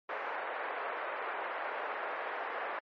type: band-pass noise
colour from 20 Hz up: pink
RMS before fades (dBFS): -38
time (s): 0.09-2.79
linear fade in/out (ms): 2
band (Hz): 510 to 2000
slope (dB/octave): 24
effects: MP3 32 kbps